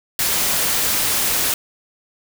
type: noise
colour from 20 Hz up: white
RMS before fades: -19 dBFS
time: 0.19-1.54 s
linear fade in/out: 2 ms
effects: none